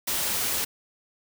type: noise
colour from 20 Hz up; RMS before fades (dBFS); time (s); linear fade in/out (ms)
white; -27; 0.07-0.65; 10
effects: none